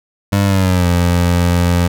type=tone with pitch glide; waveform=25% pulse; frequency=99.9 to 87.47 Hz; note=G2 to F2; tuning=+33 to +3 cents; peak=-7 dBFS; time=0.32-1.88 s; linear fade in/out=10 ms; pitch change=-230 cents; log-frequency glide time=0.44-0.87 s; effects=none